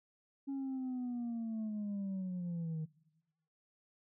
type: linear sweep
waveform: sine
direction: down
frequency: 277.2 to 154.5 Hz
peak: -34 dBFS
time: 0.47-2.86 s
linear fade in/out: 20 ms
effects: noise-tail reverb RT60 1.0 s tail -22 dB re dry + tanh soft clip ceiling -35 dBFS